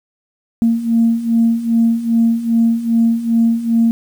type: beating tone pair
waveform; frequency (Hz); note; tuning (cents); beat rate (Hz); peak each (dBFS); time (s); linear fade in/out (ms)
sine; 228.1 / 230.6; A#3 / A#3; -37 / -19; 2.5; -16 / -12; 0.62-3.91; 0
effects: tanh soft clip ceiling -4 dBFS + 7-bit